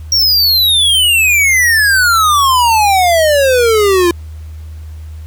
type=exponential sweep; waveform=square; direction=down; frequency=5650 to 339.3 Hz; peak=-8 dBFS; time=0.12-4.11 s; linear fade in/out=2 ms; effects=added 78 Hz sine -25 dBFS peak until 5.26 s + pink hiss -47 dBFS RMS until 5.26 s